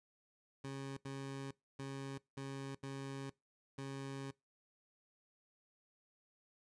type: tone bursts at uneven times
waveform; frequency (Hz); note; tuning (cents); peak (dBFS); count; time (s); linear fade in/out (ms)
20% pulse; 136.5; C#3; -26; -38; 6; 0.64-0.97 / 1.05-1.51 / 1.79-2.18 / 2.37-2.75 / 2.83-3.3 / 3.78-4.31; 5
effects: noise-tail reverb RT60 0.2 s tail -22 dB re dry + resampled to 22050 Hz